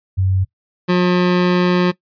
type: tone pair in turn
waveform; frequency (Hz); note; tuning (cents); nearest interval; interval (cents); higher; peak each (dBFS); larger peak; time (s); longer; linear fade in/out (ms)
sine / 25% pulse; 94.7 / 179.17; F#2 / F3; +41 / +45; major seventh; 1104; second; -13 / -8; second; 0.17-0.45 / 0.88-1.92; second; 20
effects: noise-tail reverb RT60 0.1 s tail -20 dB re dry + resampled to 11025 Hz